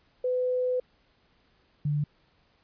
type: tone pair in turn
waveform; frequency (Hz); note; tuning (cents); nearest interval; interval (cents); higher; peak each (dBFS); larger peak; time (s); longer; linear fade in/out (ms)
sine; 503 / 147.27; B4 / D3; +32 / +5; octave + major sixth; 2127; first; -24 / -24; neither; 0.24-0.8 / 1.85-2.04; first; 5
effects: pink hiss -66 dBFS RMS until 2.63 s + resampled to 11025 Hz